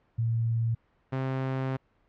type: tone pair in turn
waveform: sine / sawtooth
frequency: 114.7 / 132.17 Hz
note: A#2 / C3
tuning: -28 / +18 cents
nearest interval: major second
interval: 246 cents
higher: second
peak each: -24 dBFS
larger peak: neither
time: 0.18-0.75 / 1.12-1.77 s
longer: second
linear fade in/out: 10 ms
effects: pink hiss -68 dBFS RMS until 2.08 s + low-pass 2000 Hz 12 dB/octave